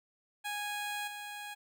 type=tone with level steps; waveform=15% pulse; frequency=827 Hz; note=G#5; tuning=8 cents flat; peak=-29 / -35 dBFS; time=0.44-1.55 s; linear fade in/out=20 ms; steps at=1.07 s; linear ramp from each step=10 ms; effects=none